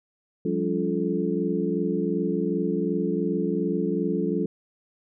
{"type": "tone cluster", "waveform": "sine", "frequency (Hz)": [176.3, 199, 282.5, 347.6, 434.7], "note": ["F3", "G3", "C#4", "F4", "A4"], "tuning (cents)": [17, 26, 33, -8, -21], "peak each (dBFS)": -29, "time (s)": [0.45, 4.46], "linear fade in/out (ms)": 5, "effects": []}